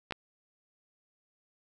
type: clicks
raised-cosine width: 0.3 ms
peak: -19 dBFS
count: 2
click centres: 0.109 / 0.123 s
effects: 10-bit